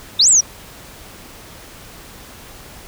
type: exponential two-way sweep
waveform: sine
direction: up then down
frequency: 3520 to 8160 to 5550 Hz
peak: -8 dBFS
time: 0.19-0.41 s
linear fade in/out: 10 ms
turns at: 0.29 s
effects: pink hiss -39 dBFS RMS until 2.87 s